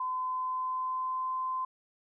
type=tone with pitch glide; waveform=sine; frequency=1021 to 1032.9 Hz; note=C6 to C6; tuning=-43 to -23 cents; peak=-30 dBFS; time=0-1.65 s; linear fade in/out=5 ms; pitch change=+20 cents; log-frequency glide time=0.23-1.34 s; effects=none